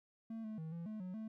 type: tone with pitch steps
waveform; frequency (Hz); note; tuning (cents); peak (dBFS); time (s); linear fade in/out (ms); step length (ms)
triangle; 224.8 / 217.1 / 159.6 / 168.7 / 215.9 / 183.2 / 219.6; A3 / A3 / D#3 / E3 / A3 / F#3 / A3; +37 / -23 / +44 / +40 / -33 / -17 / -3; -40; 0.3-1.28; 5; 140
effects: none